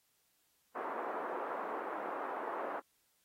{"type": "band-pass noise", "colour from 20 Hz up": "white", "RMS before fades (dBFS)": -40, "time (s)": [0.75, 2.8], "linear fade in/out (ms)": 10, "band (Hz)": [330, 1200], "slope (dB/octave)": 24, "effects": ["white hiss -75 dBFS RMS until 3.24 s", "AAC 48 kbps"]}